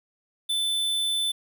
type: tone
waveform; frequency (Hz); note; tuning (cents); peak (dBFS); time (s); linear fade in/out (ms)
square; 3520; A7; 0; -24; 0.49-1.32; 10
effects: 10-bit